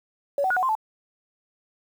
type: tone with pitch steps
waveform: sine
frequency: 565 / 756 / 1455 / 740 / 1047 / 873 Hz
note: C#5 / F#5 / F#6 / F#5 / C6 / A5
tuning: +33 / +37 / -29 / 0 / +1 / -14 cents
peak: -20 dBFS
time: 0.38-0.752 s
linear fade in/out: 2 ms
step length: 62 ms
effects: 8-bit